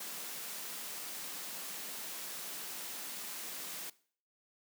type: high-pass noise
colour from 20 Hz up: white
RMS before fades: -43 dBFS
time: 0-3.9 s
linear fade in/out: 5 ms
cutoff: 150 Hz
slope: 96 dB/octave
effects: noise-tail reverb RT60 0.5 s tail -20 dB re dry